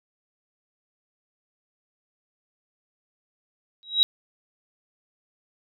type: tone with exponential growth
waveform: sine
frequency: 3847 Hz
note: B7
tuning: 46 cents flat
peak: -11 dBFS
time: 3.83-4.03 s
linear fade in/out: 0 ms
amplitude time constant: 43 ms
effects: none